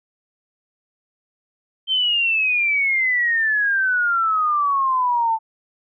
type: exponential sweep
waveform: sine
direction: down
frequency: 3136 to 880 Hz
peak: -16 dBFS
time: 1.87-5.39 s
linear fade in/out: 50 ms
effects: none